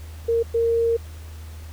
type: tone bursts at uneven times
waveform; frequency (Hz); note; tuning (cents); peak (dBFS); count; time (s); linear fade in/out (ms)
sine; 461.9; A#4; -16; -17; 2; 0.28-0.43 / 0.54-0.97; 10
effects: added 79 Hz sine -35 dBFS peak until 1.72 s + pink hiss -48 dBFS RMS until 1.72 s